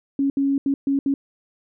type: tone bursts at uneven times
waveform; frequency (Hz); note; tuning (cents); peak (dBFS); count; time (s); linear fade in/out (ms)
sine; 276.5; C#4; -4; -17; 5; 0.19-0.3 / 0.37-0.58 / 0.66-0.74 / 0.87-0.99 / 1.06-1.14; 2
effects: none